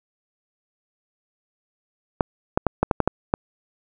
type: clicks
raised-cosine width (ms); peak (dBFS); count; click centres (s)
1; -3; 8; 2.208 / 2.575 / 2.667 / 2.83 / 2.912 / 3.003 / 3.076 / 3.339
effects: none